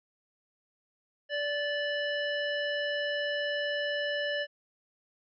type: harmonic tone with a mistuned harmonic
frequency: 582 Hz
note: D5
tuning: 16 cents flat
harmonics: 1 / 3 / 5 / 7 / 9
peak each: -32 / -33 / -37 / -50 / -47 dBFS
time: 1.29-4.47 s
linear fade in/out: 50 ms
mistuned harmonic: 5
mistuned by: +28 cents
effects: none